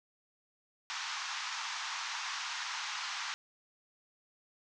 pink band-pass noise, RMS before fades -39 dBFS, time 0.9-3.34 s, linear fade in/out 0 ms, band 880 to 6600 Hz, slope 48 dB/octave, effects none

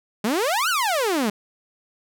sawtooth exponential two-way sweep, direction up then down, 197.3 to 1545 to 197.3 Hz, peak -16 dBFS, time 0.24-1.3 s, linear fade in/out 5 ms, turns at 0.69 s, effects none

